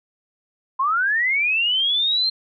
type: linear sweep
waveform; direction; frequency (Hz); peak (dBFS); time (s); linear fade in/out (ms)
sine; up; 1022 to 4198; -17; 0.79-2.3; 10
effects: none